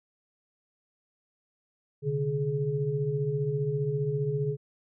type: tone cluster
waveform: sine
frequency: 131.4 / 146.4 / 421.2 Hz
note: C3 / D3 / G#4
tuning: +8 / -5 / +24 cents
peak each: -33 / -29 / -30 dBFS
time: 2.02-4.57 s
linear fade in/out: 50 ms
effects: none